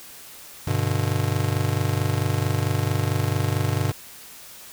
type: chord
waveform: square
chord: G major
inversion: none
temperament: just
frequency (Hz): 98 / 122.5 / 147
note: G2 / B2 / D3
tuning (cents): 0 / -14 / +2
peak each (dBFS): -25 / -26 / -28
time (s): 0.67-3.92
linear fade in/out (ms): 5
effects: white hiss -43 dBFS RMS until 4.72 s